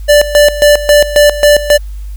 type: tone with tremolo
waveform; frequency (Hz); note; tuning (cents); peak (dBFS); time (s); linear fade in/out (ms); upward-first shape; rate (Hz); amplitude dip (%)
square; 587.3; D5; 0; -3; 0.08-1.78; 20; square; 3.7; 80
effects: added 50 Hz sine -20 dBFS peak until 2.16 s + white hiss -46 dBFS RMS until 2.16 s